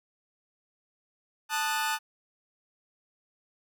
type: chord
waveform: sawtooth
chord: D# diminished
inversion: second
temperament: equal with one note detuned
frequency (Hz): 880 / 1232.3 / 1480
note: A5 / D#6 / F#6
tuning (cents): 0 / -17 / 0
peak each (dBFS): -26 / -30 / -29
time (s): 1.49-1.99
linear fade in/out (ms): 50
effects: none